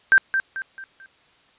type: tone with echo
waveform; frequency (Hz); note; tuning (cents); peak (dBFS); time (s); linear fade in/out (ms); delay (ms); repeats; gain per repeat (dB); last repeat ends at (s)
sine; 1568; G6; 0; -10; 0.12-0.18; 0; 220; 4; -8; 1.06
effects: white hiss -57 dBFS RMS until 1.58 s + resampled to 8000 Hz